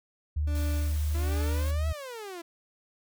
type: tone with pitch glide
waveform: sine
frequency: 75 to 75.87 Hz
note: D2 to D#2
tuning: +37 to -43 cents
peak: -25 dBFS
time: 0.36-1.93 s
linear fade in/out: 10 ms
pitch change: +20 cents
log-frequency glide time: 1.15-1.8 s
type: tone with tremolo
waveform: 30% pulse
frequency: 293.7 Hz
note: D4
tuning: in tune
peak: -33 dBFS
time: 0.47-1.92 s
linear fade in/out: 5 ms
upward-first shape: sine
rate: 1.3 Hz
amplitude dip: 100%
type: noise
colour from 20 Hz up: white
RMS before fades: -45 dBFS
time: 0.55-1.71 s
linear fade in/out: 2 ms
type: exponential two-way sweep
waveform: sawtooth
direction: up then down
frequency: 329.6 to 659.3 to 329.6 Hz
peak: -34 dBFS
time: 1.14-2.42 s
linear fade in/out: 10 ms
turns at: 1.88 s
effects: none